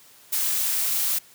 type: noise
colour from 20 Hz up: blue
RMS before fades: -24 dBFS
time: 0.32-1.19 s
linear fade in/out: 10 ms
effects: white hiss -52 dBFS RMS until 1.34 s + high-pass 80 Hz 12 dB/octave